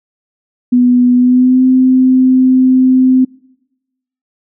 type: tone with pitch glide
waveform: sine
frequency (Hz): 246.9 to 257.8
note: B3 to C4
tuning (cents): 0 to -26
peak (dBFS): -5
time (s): 0.72-3.25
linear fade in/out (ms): 10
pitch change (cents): +74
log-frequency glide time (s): 1.14-1.64
effects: noise-tail reverb RT60 1.0 s tail -25 dB re dry